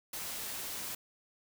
white noise, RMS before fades -40 dBFS, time 0.13-0.95 s, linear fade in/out 5 ms, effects none

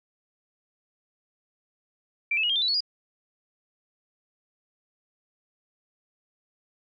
sine tone with pitch steps, 2349 / 2606 / 2892 / 3209 / 3560 / 3951 / 4383 / 4864 Hz, D7 / E7 / F#7 / G7 / A7 / B7 / C#8 / D#8, 0 / -20 / -40 / +40 / +20 / 0 / -20 / -40 cents, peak -22 dBFS, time 2.31-2.806 s, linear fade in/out 5 ms, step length 62 ms, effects none

